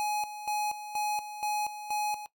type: tone with tremolo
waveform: square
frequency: 840 Hz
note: G#5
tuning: 19 cents sharp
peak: -29 dBFS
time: 0-2.26 s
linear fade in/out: 0 ms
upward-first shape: square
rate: 2.1 Hz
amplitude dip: 70%
effects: noise-tail reverb RT60 0.1 s tail -17 dB re dry